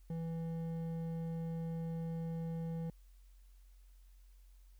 sine tone with hard clipping, 164.81 Hz, E3, in tune, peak -39 dBFS, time 0.1-2.9 s, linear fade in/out 2 ms, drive 8 dB, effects added 45 Hz sine -57 dBFS peak until 4.79 s + white hiss -75 dBFS RMS until 4.79 s

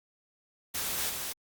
white noise with echo, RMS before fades -33 dBFS, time 0.74-1.1 s, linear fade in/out 10 ms, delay 230 ms, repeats 1, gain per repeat -3 dB, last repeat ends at 1.33 s, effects Opus 48 kbps

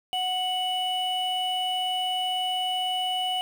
triangle tone pair together, 738 / 2954 Hz, F#5 / F#7, -5 / -3 cents, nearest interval 2 octaves, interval 2402 cents, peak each -26 dBFS, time 0.13-3.41 s, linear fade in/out 0 ms, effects 8-bit

